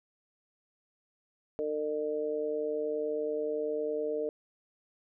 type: harmonic tone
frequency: 151.6 Hz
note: D#3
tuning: 45 cents flat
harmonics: 2 / 3 / 4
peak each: -40 / -31 / -36 dBFS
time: 1.59-4.29 s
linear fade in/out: 0 ms
effects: none